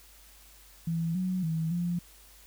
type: tone with pitch steps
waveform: sine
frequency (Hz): 165.5 / 184.5 / 161.2 / 174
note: E3 / F#3 / E3 / F3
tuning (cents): +7 / -5 / -38 / -6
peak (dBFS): -27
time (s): 0.87-1.99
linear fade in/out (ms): 5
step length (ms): 280
effects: added 50 Hz sine -57 dBFS peak until 2.46 s + white hiss -56 dBFS RMS until 2.46 s